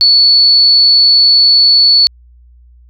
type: tone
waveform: sine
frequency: 4435 Hz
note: C#8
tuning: in tune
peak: -4 dBFS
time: 0.01-2.07 s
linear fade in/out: 0 ms
effects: added 60 Hz sine -39 dBFS peak until 2.89 s